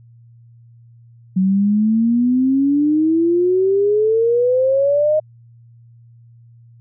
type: exponential sweep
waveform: sine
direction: up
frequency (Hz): 185 to 624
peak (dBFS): -12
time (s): 1.36-5.2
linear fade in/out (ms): 10
effects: added 117 Hz sine -43 dBFS peak until 6.8 s